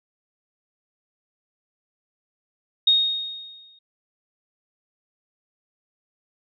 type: tone with exponential decay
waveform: sine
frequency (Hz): 3723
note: A#7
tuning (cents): -3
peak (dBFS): -12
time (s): 2.87-3.79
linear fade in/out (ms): 5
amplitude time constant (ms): 200
effects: none